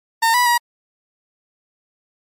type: tone with pitch steps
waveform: 30% pulse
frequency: 911 / 981 / 957 Hz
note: A#5 / B5 / A#5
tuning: -40 / -12 / +45 cents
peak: -10 dBFS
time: 0.22-0.58 s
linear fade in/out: 10 ms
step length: 120 ms
effects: MP3 64 kbps